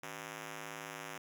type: ring-modulated tone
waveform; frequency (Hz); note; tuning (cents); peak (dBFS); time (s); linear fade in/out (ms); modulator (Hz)
5% pulse; 217.3; A3; -21; -29; 0.03-1.18; 5; 59.5
effects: none